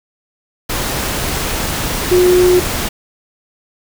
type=tone in noise; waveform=sine; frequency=361.1 Hz; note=F#4; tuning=42 cents flat; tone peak=-7 dBFS; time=2.11-2.6 s; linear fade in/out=10 ms; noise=pink; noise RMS=-19 dBFS; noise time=0.69-2.89 s; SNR=+9 dB; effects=none